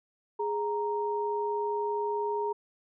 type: tone pair together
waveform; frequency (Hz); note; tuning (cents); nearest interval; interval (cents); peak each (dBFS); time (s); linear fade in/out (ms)
sine; 415.3 / 932.3; G#4 / A#5; 0 / 0; octave + major second; 1400; -30 / -31; 0.39-2.53; 10
effects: none